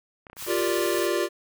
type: clicks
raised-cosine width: 0.5 ms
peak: -29 dBFS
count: 11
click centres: 0.268 / 0.299 / 0.331 / 0.368 / 0.425 / 0.466 / 0.587 / 0.621 / 0.793 / 0.86 / 0.946 s
type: band-stop noise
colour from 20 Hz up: white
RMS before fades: -36 dBFS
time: 0.36-1.1 s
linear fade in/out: 50 ms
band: 160 to 910 Hz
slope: 48 dB/octave
type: chord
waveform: square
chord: G minor seventh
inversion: third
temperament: equal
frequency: 349.2 / 392 / 466.2 / 587.3 Hz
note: F4 / G4 / Bb4 / D5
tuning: 0 / 0 / 0 / 0 cents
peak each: -27 / -29 / -32 / -30 dBFS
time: 0.46-1.29 s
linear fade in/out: 50 ms
effects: none